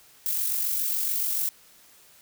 violet noise with amplitude modulation, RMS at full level -25 dBFS, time 0.26-1.49 s, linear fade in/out 0 ms, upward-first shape sine, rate 47 Hz, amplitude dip 40%, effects white hiss -55 dBFS RMS until 2.21 s

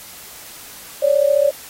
sine tone pair together, 552.8 / 587.3 Hz, C#5 / D5, -5 / 0 cents, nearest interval minor second, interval 105 cents, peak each -15 dBFS, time 1.02-1.51 s, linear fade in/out 10 ms, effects white hiss -38 dBFS RMS until 1.69 s + AAC 48 kbps

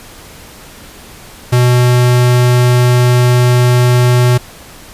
square tone, 123.47 Hz, B2, in tune, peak -7 dBFS, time 1.52-4.38 s, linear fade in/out 10 ms, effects pink hiss -35 dBFS RMS until 4.93 s + resampled to 32000 Hz

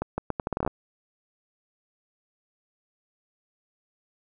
accelerating click train, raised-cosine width 1 ms, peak -13 dBFS, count 12, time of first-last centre 0.02-0.676 s, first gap 160 ms, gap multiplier 0.77, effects none

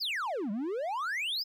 triangle exponential two-way sweep, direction down then up, 5320 to 192.5 to 5320 Hz, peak -29 dBFS, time 0-1.44 s, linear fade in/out 20 ms, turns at 0.51 s, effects none

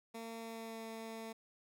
15% pulse tone with pitch glide, 227.6 to 224.3 Hz, A#3 to A3, -41 to +34 cents, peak -38 dBFS, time 0.14-1.33 s, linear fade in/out 10 ms, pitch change -25 cents, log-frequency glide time 0.38-0.85 s, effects none

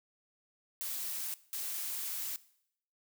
blue noise bursts at uneven times, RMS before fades -38 dBFS, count 2, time 0.81-1.34 / 1.53-2.36 s, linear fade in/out 0 ms, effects noise-tail reverb RT60 0.7 s tail -19 dB re dry

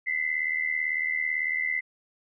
sine tone pair together, 2000 / 2078 Hz, B6 / C7, +21 / -12 cents, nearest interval minor second, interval 67 cents, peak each -28 dBFS, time 0.06-1.81 s, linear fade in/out 20 ms, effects none

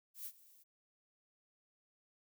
violet noise with ADSR envelope, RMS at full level -44 dBFS, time 0.14-0.64 s, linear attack 120 ms, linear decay 56 ms, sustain -20 dB, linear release 18 ms, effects none

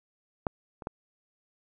clicks, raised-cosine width 1 ms, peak -13 / -28 / -18 dBFS, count 3, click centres 0.468 / 0.822 / 0.871 s, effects none

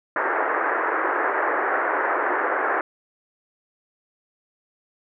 white band-pass noise, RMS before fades -23 dBFS, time 0.16-2.81 s, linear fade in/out 2 ms, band 320 to 1800 Hz, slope 48 dB/octave, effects none

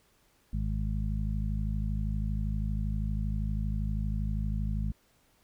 harmonic tone, 52.6 Hz, G#1, 23 cents sharp, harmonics 1 / 2 / 3 / 4, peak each -30 / -35 / -37 / -38 dBFS, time 0.53-4.92 s, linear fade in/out 5 ms, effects pink hiss -67 dBFS RMS until 5.43 s

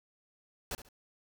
pink noise with echo, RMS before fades -37 dBFS, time 0.71-0.75 s, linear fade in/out 2 ms, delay 69 ms, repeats 2, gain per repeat -12 dB, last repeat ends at 0.888 s, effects none

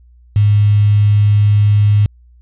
sine tone with quantisation, 103.83 Hz, G#2, in tune, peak -7 dBFS, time 0.36-2.06 s, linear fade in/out 0 ms, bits 5, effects added 60 Hz sine -42 dBFS peak until 2.41 s + resampled to 8000 Hz

